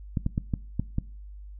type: clicks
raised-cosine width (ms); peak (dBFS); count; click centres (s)
5; -13; 6; 0.172 / 0.264 / 0.379 / 0.538 / 0.796 / 0.984
effects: noise-tail reverb RT60 0.4 s tail -21 dB re dry + added 50 Hz sine -40 dBFS peak until 1.59 s